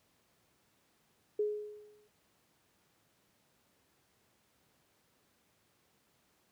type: tone with exponential decay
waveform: sine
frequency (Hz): 419.9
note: G#4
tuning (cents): +19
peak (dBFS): -27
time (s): 1.39-2.08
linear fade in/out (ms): 5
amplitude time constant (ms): 150
effects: pink hiss -72 dBFS RMS until 6.51 s + high-pass 100 Hz 12 dB/octave